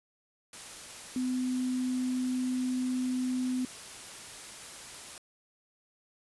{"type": "tone in noise", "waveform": "sine", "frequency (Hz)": 253.8, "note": "B3", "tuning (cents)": 47, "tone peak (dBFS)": -28, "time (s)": [1.16, 3.65], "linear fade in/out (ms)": 2, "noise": "white", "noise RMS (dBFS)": -45, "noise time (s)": [0.53, 5.18], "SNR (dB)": 14, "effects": ["resampled to 24000 Hz"]}